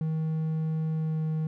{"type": "tone with pitch glide", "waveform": "triangle", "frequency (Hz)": [158.5, 157.31], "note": ["D#3", "D#3"], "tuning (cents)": [32, 19], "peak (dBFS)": -24, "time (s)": [0.01, 1.47], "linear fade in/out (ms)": 2, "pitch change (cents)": -13, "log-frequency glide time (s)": [0.93, 1.24], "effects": []}